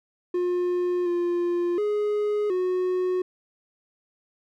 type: tone with pitch steps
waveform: triangle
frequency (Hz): 356.5 / 349.1 / 417.5 / 366.1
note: F4 / F4 / G#4 / F#4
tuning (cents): +36 / -1 / +9 / -18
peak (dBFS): -20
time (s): 0.34-3.22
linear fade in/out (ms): 5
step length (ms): 720
effects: none